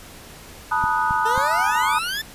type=chord; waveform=sine; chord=B dominant seventh; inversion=third; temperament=equal with one note detuned; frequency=880 / 968 / 1244.5 / 1480 Hz; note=A5 / B5 / D#6 / F#6; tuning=0 / -35 / 0 / 0 cents; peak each=-23 / -24 / -23 / -25 dBFS; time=0.71-1.99 s; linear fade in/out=10 ms
type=click train; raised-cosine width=5 ms; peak=-17 dBFS; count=3; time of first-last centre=0.84-1.378 s; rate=3.72 Hz
type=exponential sweep; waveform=20% pulse; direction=up; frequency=436.9 to 1800 Hz; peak=-19 dBFS; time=1.25-2.22 s; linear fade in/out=10 ms
effects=pink hiss -42 dBFS RMS until 2.34 s + resampled to 32000 Hz